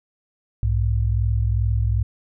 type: tone pair together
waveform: sine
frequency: 62.6 / 105.1 Hz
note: B1 / G#2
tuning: +24 / +21 cents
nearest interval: major sixth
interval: 897 cents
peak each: -20 dBFS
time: 0.63-2.03 s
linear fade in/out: 0 ms
effects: none